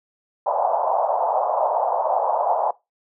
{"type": "band-pass noise", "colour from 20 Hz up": "pink", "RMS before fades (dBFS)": -21, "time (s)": [0.46, 2.71], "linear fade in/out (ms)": 5, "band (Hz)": [590, 950], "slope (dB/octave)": 48, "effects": ["noise-tail reverb RT60 0.2 s tail -20 dB re dry"]}